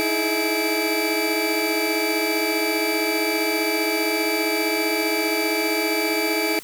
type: tone cluster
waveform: 30% pulse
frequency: 312.6 / 327.8 / 424.2 / 2316 Hz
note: D#4 / E4 / G#4 / D7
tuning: +8 / -10 / +37 / -25 cents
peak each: -27 / -23 / -23 / -22 dBFS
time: 0-6.59 s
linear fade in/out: 0 ms
effects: white hiss -42 dBFS RMS until 6.63 s